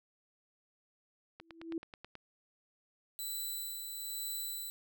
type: click train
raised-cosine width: 0.3 ms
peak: -31 dBFS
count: 8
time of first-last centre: 1.4-2.153 s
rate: 9.29 Hz
type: tone with exponential growth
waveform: sine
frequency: 329.6 Hz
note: E4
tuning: in tune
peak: -32 dBFS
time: 1.41-1.78 s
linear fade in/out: 2 ms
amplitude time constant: 80 ms
type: tone with tremolo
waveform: 5% pulse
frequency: 3989 Hz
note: B7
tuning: 17 cents sharp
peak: -29 dBFS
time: 3.19-4.7 s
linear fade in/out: 0 ms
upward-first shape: sine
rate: 1.1 Hz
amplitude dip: 40%
effects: none